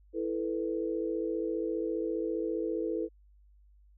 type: chord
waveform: sine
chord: E suspended fourth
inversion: none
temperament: just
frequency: 329.6 / 439.5 / 494.4 Hz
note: E4 / A4 / B4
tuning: 0 / -2 / +2 cents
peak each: -33 / -34 / -36 dBFS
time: 0.13-3.09 s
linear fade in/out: 50 ms
effects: added 50 Hz sine -57 dBFS peak until 3.97 s